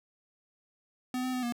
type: tone with pitch steps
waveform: square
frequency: 252.5 / 255.8 / 252.3 / 238.9 Hz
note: B3 / C4 / B3 / A#3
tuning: +39 / -39 / +37 / +43 cents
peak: -31 dBFS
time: 1.14-1.524 s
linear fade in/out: 2 ms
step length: 96 ms
effects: none